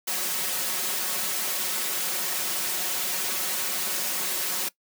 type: noise with comb filter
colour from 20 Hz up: white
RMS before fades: -28 dBFS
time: 0.07-4.69 s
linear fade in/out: 10 ms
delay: 5.4 ms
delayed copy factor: +0.85
effects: noise-tail reverb RT60 0.1 s tail -20 dB re dry + high-pass 200 Hz 12 dB/octave